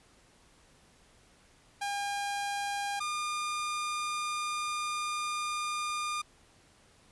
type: tone pair in turn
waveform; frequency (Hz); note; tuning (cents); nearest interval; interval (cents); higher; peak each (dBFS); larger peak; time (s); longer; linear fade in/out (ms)
sawtooth; 807 / 1209.1; G#5 / D#6; -50 / -50; perfect fifth; 700; second; -28; neither; 1.81-3 / 3-6.22; second; 10
effects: pink hiss -62 dBFS RMS until 7.11 s + resampled to 24000 Hz